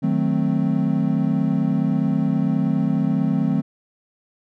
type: chord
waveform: triangle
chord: D# diminished seventh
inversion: none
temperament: equal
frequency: 155.56 / 185 / 220 / 261.6 Hz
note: D#3 / F#3 / A3 / C4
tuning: 0 / 0 / 0 / 0 cents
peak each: -21 dBFS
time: 0.02-3.62 s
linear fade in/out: 20 ms
effects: none